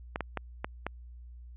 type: clicks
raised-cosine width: 0.5 ms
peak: -17 dBFS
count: 5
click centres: 0.159 / 0.207 / 0.373 / 0.645 / 0.866 s
effects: added 60 Hz sine -45 dBFS peak until 1.56 s + resampled to 8000 Hz